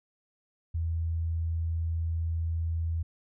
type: tone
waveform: sine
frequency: 82.41 Hz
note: E2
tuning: in tune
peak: -27 dBFS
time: 0.74-3.03 s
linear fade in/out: 10 ms
effects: none